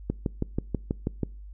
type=click train; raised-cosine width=3 ms; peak=-13 dBFS; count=8; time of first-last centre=0.1-1.233 s; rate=6.18 Hz; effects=noise-tail reverb RT60 0.4 s tail -25 dB re dry + added 50 Hz sine -40 dBFS peak until 1.53 s